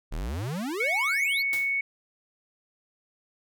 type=exponential sweep; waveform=square; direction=up; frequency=33 to 4697 Hz; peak=-30 dBFS; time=0.11-1.43 s; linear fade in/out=20 ms
type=tone; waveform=sine; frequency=2217 Hz; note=C#7; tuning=in tune; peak=-24 dBFS; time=0.8-1.81 s; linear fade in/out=5 ms
type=noise with exponential decay; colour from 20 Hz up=white; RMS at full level=-34 dBFS; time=1.53-1.78 s; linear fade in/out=0 ms; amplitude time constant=53 ms
effects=none